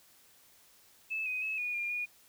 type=tone with pitch steps; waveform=sine; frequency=2616 / 2506 / 2585 / 2454 / 2406 / 2445 Hz; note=E7 / D#7 / E7 / D#7 / D7 / D#7; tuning=-14 / +12 / -34 / -25 / +41 / -31 cents; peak=-32 dBFS; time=1.1-2.06 s; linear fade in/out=20 ms; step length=160 ms; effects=white hiss -62 dBFS RMS until 2.28 s